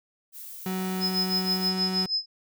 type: noise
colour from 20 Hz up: violet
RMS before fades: -41 dBFS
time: 0.32-1.71 s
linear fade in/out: 50 ms
type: tone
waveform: 35% pulse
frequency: 186.6 Hz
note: F#3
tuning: 15 cents sharp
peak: -26 dBFS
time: 0.66-2.06 s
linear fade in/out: 2 ms
type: tone with tremolo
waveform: sine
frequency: 5100 Hz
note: D#8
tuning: 42 cents sharp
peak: -22 dBFS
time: 1-2.26 s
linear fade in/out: 50 ms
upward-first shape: sine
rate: 6.3 Hz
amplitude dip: 85%
effects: none